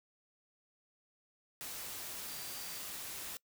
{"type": "tone in noise", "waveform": "sine", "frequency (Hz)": 4699, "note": "D8", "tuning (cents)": 0, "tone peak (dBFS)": -52, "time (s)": [2.29, 2.79], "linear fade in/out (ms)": 0, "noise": "white", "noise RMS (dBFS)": -44, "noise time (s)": [1.61, 3.37], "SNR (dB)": -11, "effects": ["noise-tail reverb RT60 0.1 s tail -24 dB re dry"]}